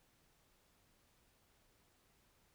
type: silence
effects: pink hiss -73 dBFS RMS until 2.54 s